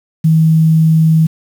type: tone with quantisation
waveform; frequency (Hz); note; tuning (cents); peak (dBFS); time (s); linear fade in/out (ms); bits
sine; 160; D#3; +49; -6; 0.24-1.27; 10; 6
effects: none